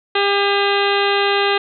harmonic tone with a mistuned harmonic, 401 Hz, G4, 39 cents sharp, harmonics 1 / 2 / 3 / 4 / 5 / 6 / 7 / 8 / 9 / 10, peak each -18 / -21 / -23 / -24 / -25 / -26 / -26 / -27 / -28 / -28 dBFS, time 0.15-1.58 s, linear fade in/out 5 ms, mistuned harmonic 6, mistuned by +71 cents, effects none

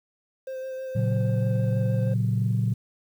triangle tone with vibrato, 523.3 Hz, C5, in tune, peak -29 dBFS, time 0.47-2.14 s, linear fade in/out 5 ms, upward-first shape sine, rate 6.3 Hz, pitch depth 15 cents each way
sine chord, F# major, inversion first, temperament just, 115.62 / 138.75 / 185 Hz, A#2 / C#3 / F#3, -14 / +2 / 0 cents, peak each -22 / -28 / -28 dBFS, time 0.95-2.74 s, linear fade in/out 10 ms
effects tanh soft clip ceiling -13 dBFS + 9-bit

